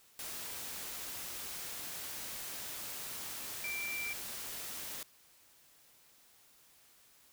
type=tone in noise; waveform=sine; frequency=2349 Hz; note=D7; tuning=in tune; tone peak=-37 dBFS; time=3.64-4.13 s; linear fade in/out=2 ms; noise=white; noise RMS=-43 dBFS; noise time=0.19-5.03 s; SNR=+3 dB; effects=white hiss -64 dBFS RMS until 7.32 s